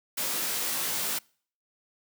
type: noise with comb filter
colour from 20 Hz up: white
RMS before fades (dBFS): -30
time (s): 0.17-1.19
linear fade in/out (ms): 10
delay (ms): 18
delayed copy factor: +0.9
effects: noise-tail reverb RT60 0.5 s tail -26 dB re dry + high-pass 150 Hz 12 dB/octave